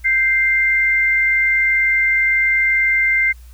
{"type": "tone pair together", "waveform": "sine", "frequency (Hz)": [1568, 2093], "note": ["G6", "C7"], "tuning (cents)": [0, 0], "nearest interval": "perfect fourth", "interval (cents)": 500, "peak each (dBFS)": [-22, -13], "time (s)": [0.04, 3.33], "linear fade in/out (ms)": 20, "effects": ["added 60 Hz sine -37 dBFS peak until 3.53 s", "white hiss -53 dBFS RMS until 3.53 s"]}